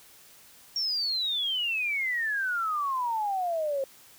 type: exponential sweep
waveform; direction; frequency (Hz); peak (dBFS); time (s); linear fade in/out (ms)
sine; down; 5588 to 530; -26; 0.76-3.84; 2
effects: white hiss -54 dBFS RMS until 4.18 s